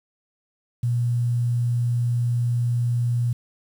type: tone with quantisation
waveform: sine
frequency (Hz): 120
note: B2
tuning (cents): -49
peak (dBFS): -19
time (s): 0.83-3.33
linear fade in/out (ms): 5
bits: 8
effects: none